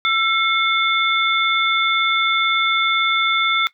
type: tone cluster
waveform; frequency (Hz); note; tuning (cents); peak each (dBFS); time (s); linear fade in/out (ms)
sine; 1341 / 2168 / 3528; E6 / C#7 / A7; +29 / -39 / +4; -19; 0.05-3.67; 0
effects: noise-tail reverb RT60 0.1 s tail -17 dB re dry